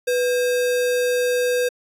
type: tone with sample-and-hold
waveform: sine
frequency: 493.9 Hz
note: B4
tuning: in tune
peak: -17 dBFS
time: 0.07-1.69 s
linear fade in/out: 10 ms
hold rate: 2100 Hz
effects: resampled to 32000 Hz